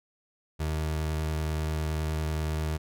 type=tone with vibrato; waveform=30% pulse; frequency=77.78 Hz; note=D#2; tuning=in tune; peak=-25 dBFS; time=0.59-2.78 s; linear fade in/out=20 ms; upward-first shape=sine; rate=10 Hz; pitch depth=10 cents each way; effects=none